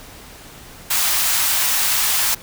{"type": "high-pass noise", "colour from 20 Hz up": "white", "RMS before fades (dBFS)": -18, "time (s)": [0.9, 2.35], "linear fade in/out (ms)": 10, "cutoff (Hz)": 730, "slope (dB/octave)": 24, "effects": ["pink hiss -40 dBFS RMS until 2.42 s"]}